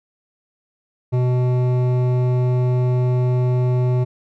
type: tone with hard clipping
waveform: triangle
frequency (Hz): 125.1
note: B2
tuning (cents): +23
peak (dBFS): -17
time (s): 1.12-4.05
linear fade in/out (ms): 20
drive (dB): 16
effects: none